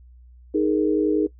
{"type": "chord", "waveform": "sine", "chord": "D# suspended fourth", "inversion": "none", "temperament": "equal", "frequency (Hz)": [311.1, 415.3, 466.2], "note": ["D#4", "G#4", "A#4"], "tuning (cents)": [0, 0, 0], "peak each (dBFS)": [-20, -22, -25], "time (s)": [0.54, 1.27], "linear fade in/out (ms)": 10, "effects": ["noise-tail reverb RT60 0.1 s tail -19 dB re dry", "added 61 Hz sine -45 dBFS peak until 1.39 s"]}